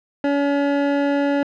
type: tone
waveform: 25% pulse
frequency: 283.5 Hz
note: C#4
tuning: 39 cents sharp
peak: -13 dBFS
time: 0.24-1.43 s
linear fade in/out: 2 ms
effects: low-pass 2000 Hz 12 dB/octave